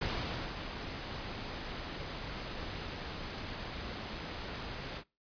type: noise with ADSR envelope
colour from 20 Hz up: pink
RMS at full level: -34 dBFS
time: 0.01-5.04 s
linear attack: 6 ms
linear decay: 520 ms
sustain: -7 dB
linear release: 71 ms
effects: noise-tail reverb RT60 0.3 s tail -25 dB re dry + resampled to 11025 Hz